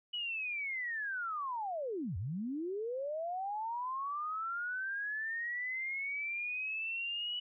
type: linear two-way sweep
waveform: sine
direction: down then up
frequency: 2960 to 79.9 to 2960 Hz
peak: -35 dBFS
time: 0.13-7.4 s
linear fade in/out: 10 ms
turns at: 2.17 s
effects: none